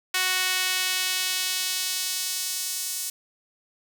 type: tone with high-pass filter sweep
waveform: sawtooth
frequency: 370 Hz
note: F#4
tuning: in tune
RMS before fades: -27 dBFS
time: 0.14-3.1 s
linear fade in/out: 5 ms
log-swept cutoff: 1900 to 7000 Hz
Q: 0.92
effects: none